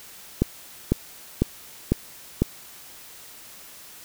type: click train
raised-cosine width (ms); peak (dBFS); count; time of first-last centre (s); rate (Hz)
3; -5; 5; 0.42-2.42; 2
effects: white hiss -45 dBFS RMS until 4.04 s